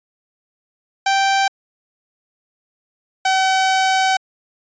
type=tone pair in turn; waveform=sawtooth; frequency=782 / 760.6 Hz; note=G5 / F#5; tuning=-4 / +48 cents; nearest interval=unison; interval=48 cents; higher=first; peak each=-10 dBFS; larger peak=neither; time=1.06-1.48 / 3.25-4.17 s; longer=second; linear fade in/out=5 ms; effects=resampled to 16000 Hz